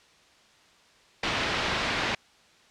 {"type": "low-pass noise", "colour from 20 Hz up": "white", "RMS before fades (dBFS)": -28, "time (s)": [1.23, 2.15], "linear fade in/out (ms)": 5, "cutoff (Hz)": 3300, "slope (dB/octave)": 12, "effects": ["white hiss -58 dBFS RMS until 2.7 s", "low-pass 5000 Hz 12 dB/octave"]}